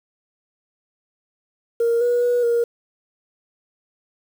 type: tone with pitch steps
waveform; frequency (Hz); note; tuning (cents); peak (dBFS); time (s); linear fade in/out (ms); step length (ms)
sine; 466.4 / 482.9 / 485.8 / 470.9; A#4 / B4 / B4 / A#4; +1 / -39 / -29 / +18; -14; 1.8-2.64; 5; 210
effects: tanh soft clip ceiling -13 dBFS + 7-bit